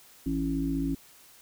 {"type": "harmonic tone", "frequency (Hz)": 55, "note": "A1", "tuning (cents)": 0, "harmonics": [1, 3, 5, 6], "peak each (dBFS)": [-34, -34, -28, -37], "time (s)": [0.26, 0.95], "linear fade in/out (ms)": 5, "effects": ["white hiss -55 dBFS RMS until 1.41 s"]}